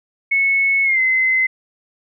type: tone with pitch glide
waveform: sine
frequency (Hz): 2200 to 2053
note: C#7 to C7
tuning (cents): -14 to -33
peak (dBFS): -13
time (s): 0.31-1.47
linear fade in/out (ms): 10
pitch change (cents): -119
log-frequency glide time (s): 0.84-1
effects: none